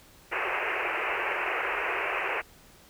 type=band-pass noise; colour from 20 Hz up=white; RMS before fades=-30 dBFS; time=0.31-2.42 s; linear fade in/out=20 ms; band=340 to 2700 Hz; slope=96 dB/octave; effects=pink hiss -55 dBFS RMS until 2.89 s